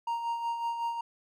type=tone with tremolo; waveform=triangle; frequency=932.3 Hz; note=A#5; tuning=in tune; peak=-26 dBFS; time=0.07-1.01 s; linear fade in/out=5 ms; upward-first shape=sine; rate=5.4 Hz; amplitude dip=50%; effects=none